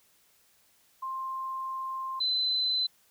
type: tone pair in turn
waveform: sine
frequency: 1054 / 4037 Hz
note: C6 / B7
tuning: +12 / +37 cents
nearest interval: octave + major seventh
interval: 2325 cents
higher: second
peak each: -32 / -25 dBFS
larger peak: second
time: 1.02-2.2 / 2.2-2.87 s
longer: first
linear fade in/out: 10 ms
effects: white hiss -65 dBFS RMS until 3.1 s